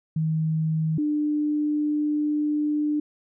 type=tone pair in turn; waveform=sine; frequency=158.4 / 298.7 Hz; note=D#3 / D4; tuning=+31 / +29 cents; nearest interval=major seventh; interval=1098 cents; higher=second; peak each=-21 dBFS; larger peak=neither; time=0.16-0.98 / 0.98-3 s; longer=second; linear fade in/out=5 ms; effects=none